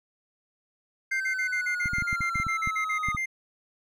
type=exponential sweep; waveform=triangle; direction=down; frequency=1568 to 1231 Hz; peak=-27 dBFS; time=1.11-3.17 s; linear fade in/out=10 ms
type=tone bursts; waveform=triangle; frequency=2100 Hz; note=C7; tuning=6 cents sharp; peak=-25 dBFS; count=16; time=1.11-3.259 s; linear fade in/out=10 ms; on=94 ms; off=43 ms
type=clicks; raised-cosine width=5 ms; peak=-22 dBFS; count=12; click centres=1.858 / 1.934 / 1.984 / 2.023 / 2.129 / 2.207 / 2.357 / 2.4 / 2.467 / 2.674 / 3.086 / 3.148 s
effects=none